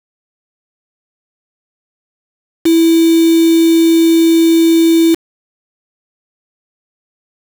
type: tone with quantisation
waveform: sine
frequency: 329.6 Hz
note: E4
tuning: in tune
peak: -6 dBFS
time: 2.65-5.15 s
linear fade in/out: 10 ms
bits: 3
effects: none